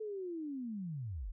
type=linear sweep; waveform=sine; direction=down; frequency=441.6 to 33.15 Hz; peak=-38 dBFS; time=0-1.32 s; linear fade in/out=10 ms; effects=none